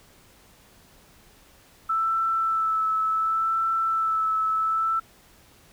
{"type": "tone with vibrato", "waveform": "sine", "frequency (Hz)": 1318.5, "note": "E6", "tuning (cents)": 0, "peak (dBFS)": -21, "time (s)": [1.89, 5], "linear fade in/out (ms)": 10, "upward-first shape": "sine", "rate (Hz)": 0.69, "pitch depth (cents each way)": 20, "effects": ["pink hiss -55 dBFS RMS until 5.72 s"]}